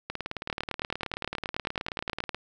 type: two click trains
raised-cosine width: 0.3 ms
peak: -13 / -16 dBFS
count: 17 / 43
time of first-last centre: 0.5-2.204 / 0.1-2.346 s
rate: 9.39 / 18.7 Hz
effects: none